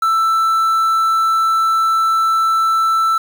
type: tone with quantisation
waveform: triangle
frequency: 1327 Hz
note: E6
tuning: 11 cents sharp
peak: -10 dBFS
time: 0.02-3.18 s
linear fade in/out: 5 ms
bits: 6
effects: none